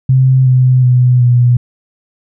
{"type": "tone with pitch steps", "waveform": "sine", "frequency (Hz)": [130.81, 127.9, 125.05, 122.26], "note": ["C3", "C3", "B2", "B2"], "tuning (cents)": [0, -39, 22, -17], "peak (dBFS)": -5, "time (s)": [0.09, 1.57], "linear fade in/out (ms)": 5, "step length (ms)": 370, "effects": []}